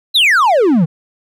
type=exponential sweep; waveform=triangle; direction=down; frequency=4186 to 146.83 Hz; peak=-6 dBFS; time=0.14-0.86 s; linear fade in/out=20 ms; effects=none